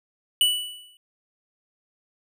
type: tone with exponential decay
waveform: square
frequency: 2960 Hz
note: F#7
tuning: in tune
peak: -15 dBFS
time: 0.41-0.97 s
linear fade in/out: 1 ms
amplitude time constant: 120 ms
effects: none